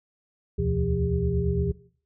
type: tone cluster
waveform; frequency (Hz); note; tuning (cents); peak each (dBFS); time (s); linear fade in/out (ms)
sine; 72.5 / 81.3 / 124.4 / 170.7 / 402.6; D2 / E2 / B2 / F3 / G4; -22 / -23 / +13 / -39 / +46; -29; 0.58-1.72; 10
effects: noise-tail reverb RT60 0.5 s tail -18 dB re dry